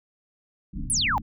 pink low-pass noise, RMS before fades -33 dBFS, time 0.73-1.22 s, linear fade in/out 10 ms, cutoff 290 Hz, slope 96 dB/octave
sine exponential sweep, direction down, 11170 to 776 Hz, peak -21 dBFS, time 0.9-1.18 s, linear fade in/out 0 ms
effects none

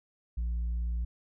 sine tone, 58.27 Hz, A#1, in tune, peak -26 dBFS, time 0.37-1.05 s, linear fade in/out 10 ms, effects tanh soft clip ceiling -28 dBFS

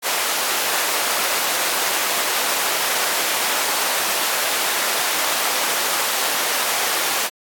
pink high-pass noise, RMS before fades -21 dBFS, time 0.02-7.3 s, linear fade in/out 50 ms, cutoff 660 Hz, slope 12 dB/octave, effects AAC 64 kbps

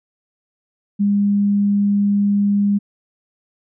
sine tone, 202.6 Hz, G#3, 43 cents flat, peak -13 dBFS, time 0.99-2.79 s, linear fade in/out 20 ms, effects none

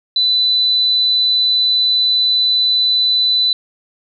sine tone, 3995 Hz, B7, 19 cents sharp, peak -11 dBFS, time 0.16-3.53 s, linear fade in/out 2 ms, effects none

